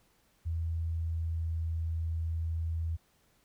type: tone with pitch glide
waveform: sine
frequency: 82.41 to 81.84 Hz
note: E2 to E2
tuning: 0 to -12 cents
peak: -30 dBFS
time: 0.45-2.97 s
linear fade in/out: 20 ms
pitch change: -12 cents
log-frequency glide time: 0.64-1.52 s
effects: pink hiss -69 dBFS RMS until 3.44 s